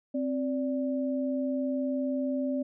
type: tone pair together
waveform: sine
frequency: 263 / 582.1 Hz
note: C4 / D5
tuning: +9 / -15 cents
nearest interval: octave + major second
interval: 1376 cents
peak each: -28 / -33 dBFS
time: 0.14-2.63 s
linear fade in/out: 10 ms
effects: none